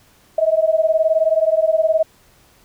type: beating tone pair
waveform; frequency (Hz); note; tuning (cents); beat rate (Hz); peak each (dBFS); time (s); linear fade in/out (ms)
sine; 630 / 649; D#5 / E5; +21 / -27; 19; -16 / -16; 0.38-2.03; 5
effects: pink hiss -53 dBFS RMS until 2.64 s